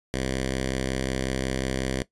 5% pulse tone with notch filter, 65.5 Hz, C2, 2 cents sharp, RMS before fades -28 dBFS, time 0.14-2.02 s, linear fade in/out 0 ms, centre 850 Hz, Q 1.4, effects noise-tail reverb RT60 0.1 s tail -17 dB re dry + resampled to 24000 Hz

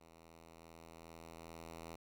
5% pulse tone with level ramp, 82.41 Hz, E2, in tune, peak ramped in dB -49 to -36 dBFS, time 0-1.96 s, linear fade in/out 10 ms, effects none

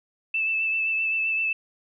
sine tone with vibrato, 2637 Hz, E7, in tune, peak -22 dBFS, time 0.34-1.53 s, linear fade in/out 5 ms, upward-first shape triangle, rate 7.7 Hz, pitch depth 24 cents each way, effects none

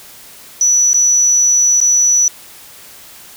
sine tone with dropouts, 5920 Hz, F#8, in tune, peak -8 dBFS, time 0.61-2.28 s, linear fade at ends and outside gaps 1 ms, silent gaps 0.932-0.943 / 1.803-1.813 s, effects white hiss -38 dBFS RMS until 3.36 s

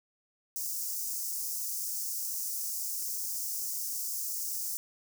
white high-pass noise, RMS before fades -35 dBFS, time 0.56-4.77 s, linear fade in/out 0 ms, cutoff 5200 Hz, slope 48 dB/octave, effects none

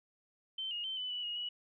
sine tone with pitch steps, 3095 / 2864 / 3096 / 3003 / 2958 / 2877 / 2930 Hz, G7 / F7 / G7 / F#7 / F#7 / F#7 / F#7, -23 / +43 / -22 / +25 / -1 / -49 / -18 cents, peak -36 dBFS, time 0.58-1.49 s, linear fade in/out 5 ms, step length 130 ms, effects none

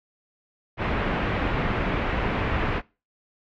pink low-pass noise, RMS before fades -25 dBFS, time 0.77-2.82 s, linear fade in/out 50 ms, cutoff 2600 Hz, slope 24 dB/octave, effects noise-tail reverb RT60 0.3 s tail -22 dB re dry + MP3 64 kbps

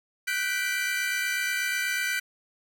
40% pulse chord, G major seventh, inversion third, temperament equal with one note detuned, 1480 / 1548.2 / 1975.5 / 2349 Hz, F#6 / G6 / B6 / D7, 0 / -22 / 0 / 0 cents, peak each -31 dBFS, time 0.27-2.2 s, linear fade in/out 10 ms, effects none

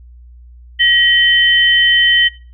sine tone pair together, 1907 / 3064 Hz, A#6 / G7, +39 / -40 cents, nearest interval minor sixth, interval 821 cents, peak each -11 dBFS, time 0.79-2.29 s, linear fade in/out 20 ms, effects noise-tail reverb RT60 0.4 s tail -21 dB re dry + added 60 Hz sine -36 dBFS peak until 2.53 s

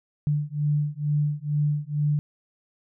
sine beating tone pair, 146.83 / 149.03 Hz, D3 / D3, 0 / +26 cents, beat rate 2.2 Hz, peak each -25 dBFS, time 0.27-2.19 s, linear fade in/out 0 ms, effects none

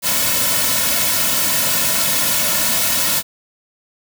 white noise with comb filter, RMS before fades -17 dBFS, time 0.02-3.23 s, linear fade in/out 50 ms, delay 2.5 ms, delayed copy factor -0.85, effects none

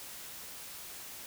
silence, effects white hiss -46 dBFS RMS until 1.26 s

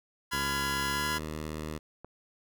sawtooth chord, F diminished, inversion second, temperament just, 1005.8 / 1396.9 / 1676.3 Hz, Cb6 / F6 / Ab6, +31 / 0 / +16 cents, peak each -29 / -32 / -32 dBFS, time 0.31-1.19 s, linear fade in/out 20 ms
10% pulse tone with pitch glide, 69.3 to 77.34 Hz, C#2 to D#2, 0 to -10 cents, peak -27 dBFS, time 0.32-1.79 s, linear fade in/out 20 ms, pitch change +190 cents, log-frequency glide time 0.9-1.13 s
clicks, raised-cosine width 1 ms, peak -30 dBFS, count 2, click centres 1.166 / 2.046 s
effects none

